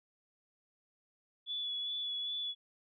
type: tone with vibrato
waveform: sine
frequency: 3423 Hz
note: A7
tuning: 48 cents flat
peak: -35 dBFS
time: 1.46-2.55 s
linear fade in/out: 50 ms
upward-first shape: sine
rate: 2.5 Hz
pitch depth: 18 cents each way
effects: none